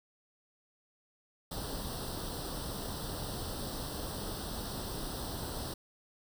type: noise with comb filter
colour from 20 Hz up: pink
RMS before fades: -39 dBFS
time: 1.51-5.74 s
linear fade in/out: 5 ms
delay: 0.22 ms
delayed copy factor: +0.85
effects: none